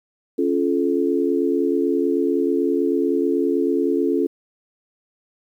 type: chord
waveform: sine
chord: Db augmented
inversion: none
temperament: just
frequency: 277.2 / 346.5 / 433.1 Hz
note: Db4 / F4 / A4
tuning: 0 / -14 / -27 cents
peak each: -21 / -21 / -22 dBFS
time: 0.38-4.27 s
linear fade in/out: 10 ms
effects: 9-bit